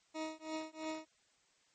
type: tone with tremolo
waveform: 20% pulse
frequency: 315.2 Hz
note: D#4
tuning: 23 cents sharp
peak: -32 dBFS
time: 0.14-1.06 s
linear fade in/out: 20 ms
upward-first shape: triangle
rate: 3 Hz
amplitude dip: 100%
effects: white hiss -72 dBFS RMS until 1.74 s + MP3 32 kbps